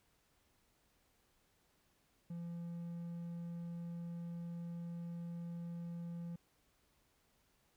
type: tone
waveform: triangle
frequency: 170.6 Hz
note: F3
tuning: 40 cents flat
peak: -40 dBFS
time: 2.3-6.36 s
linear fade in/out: 5 ms
effects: pink hiss -75 dBFS RMS until 7.76 s